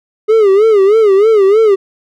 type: tone with vibrato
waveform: triangle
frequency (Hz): 415.3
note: G#4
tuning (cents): 0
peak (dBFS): -3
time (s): 0.28-1.76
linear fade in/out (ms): 20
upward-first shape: sine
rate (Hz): 3.2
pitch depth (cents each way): 140
effects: none